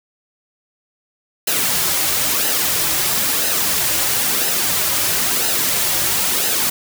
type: noise with flanger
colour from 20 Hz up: white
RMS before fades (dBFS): -18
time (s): 1.47-6.7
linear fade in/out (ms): 5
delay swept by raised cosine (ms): 0.87 to 4.57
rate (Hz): 1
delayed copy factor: -0.55
effects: none